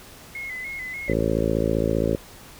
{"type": "tone with vibrato", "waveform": "sine", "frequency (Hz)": 2090, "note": "C7", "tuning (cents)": -2, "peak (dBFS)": -30, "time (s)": [0.35, 1.13], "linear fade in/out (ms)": 2, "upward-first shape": "square", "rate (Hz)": 3.4, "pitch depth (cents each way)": 59}
{"type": "harmonic tone", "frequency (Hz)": 55.2, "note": "A1", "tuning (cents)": 6, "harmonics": [1, 2, 3, 4, 5, 6, 7, 8, 9, 10], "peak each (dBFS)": [-29, -29, -29, -29, -29, -29, -29, -29, -29, -29], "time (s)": [1.08, 2.16], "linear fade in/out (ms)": 5}
{"effects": ["pink hiss -45 dBFS RMS until 2.59 s"]}